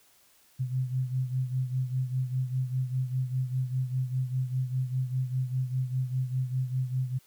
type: beating tone pair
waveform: sine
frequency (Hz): 127.7 / 132.7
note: C3 / C3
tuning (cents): -42 / +25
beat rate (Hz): 5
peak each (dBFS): -28 / -33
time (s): 0.59-7.19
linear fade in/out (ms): 20
effects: white hiss -62 dBFS RMS until 7.26 s